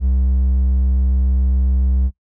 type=tone with hard clipping; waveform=sine; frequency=64.8 Hz; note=C2; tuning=16 cents flat; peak=-14 dBFS; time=0-2.11 s; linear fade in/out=50 ms; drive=3 dB; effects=noise-tail reverb RT60 0.1 s tail -20 dB re dry